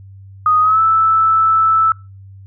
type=tone with pitch glide; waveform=sine; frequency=1244.5 to 1315.5 Hz; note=D#6 to E6; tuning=0 to -4 cents; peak=-9 dBFS; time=0.46-1.92 s; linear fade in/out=2 ms; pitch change=+96 cents; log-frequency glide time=0.61-0.8 s; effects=noise-tail reverb RT60 0.3 s tail -25 dB re dry + added 97 Hz sine -35 dBFS peak until 2.46 s